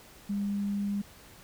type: tone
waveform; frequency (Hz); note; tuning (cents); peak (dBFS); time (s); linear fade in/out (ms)
sine; 201.9; G#3; -49; -28; 0.29-1.02; 10
effects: pink hiss -53 dBFS RMS until 1.43 s